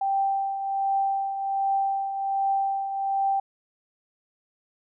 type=tone with tremolo; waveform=sine; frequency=784 Hz; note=G5; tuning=in tune; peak=-20 dBFS; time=0.01-3.4 s; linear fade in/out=5 ms; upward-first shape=triangle; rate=1.3 Hz; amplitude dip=60%; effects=none